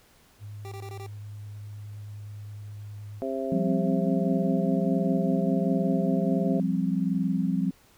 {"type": "tone with vibrato", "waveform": "sine", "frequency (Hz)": 103.83, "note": "G#2", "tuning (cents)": 0, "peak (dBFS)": -37, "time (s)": [0.39, 3.23], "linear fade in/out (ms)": 50, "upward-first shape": "square", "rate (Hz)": 9.6, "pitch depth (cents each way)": 9}
{"type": "tone bursts", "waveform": "25% pulse", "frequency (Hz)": 392, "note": "G4", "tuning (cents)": 0, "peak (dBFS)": -36, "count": 5, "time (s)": [0.65, 1.064], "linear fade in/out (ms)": 0, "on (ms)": 66, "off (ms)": 21}
{"type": "harmonic tone", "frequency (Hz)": 133.3, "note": "C3", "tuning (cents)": 33, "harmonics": [2, 3, 4, 5], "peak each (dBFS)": [-33, -33, -33, -33], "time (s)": [3.22, 6.6], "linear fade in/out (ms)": 0}
{"type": "chord", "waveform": "sine", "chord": "F suspended second", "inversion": "none", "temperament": "equal", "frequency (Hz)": [174.61, 196, 261.6], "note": ["F3", "G3", "C4"], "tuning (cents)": [0, 0, 0], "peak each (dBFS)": [-27, -27, -29], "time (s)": [3.52, 7.71], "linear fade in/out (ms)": 2}
{"effects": ["pink hiss -59 dBFS RMS until 7.97 s"]}